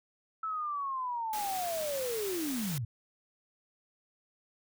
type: linear sweep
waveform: sine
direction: down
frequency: 1318.5 to 102.2 Hz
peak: -32 dBFS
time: 0.43-2.85 s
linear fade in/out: 5 ms
type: noise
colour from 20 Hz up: white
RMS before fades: -40 dBFS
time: 1.33-2.78 s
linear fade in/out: 2 ms
effects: none